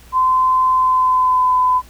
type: tone with pitch glide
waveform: sine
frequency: 1029 to 1009 Hz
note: C6 to B5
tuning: -29 to +37 cents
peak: -11 dBFS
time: 0.12-1.82 s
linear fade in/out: 50 ms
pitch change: -34 cents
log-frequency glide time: 0.75-1.56 s
effects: added 60 Hz sine -42 dBFS peak until 1.89 s + pink hiss -46 dBFS RMS until 1.89 s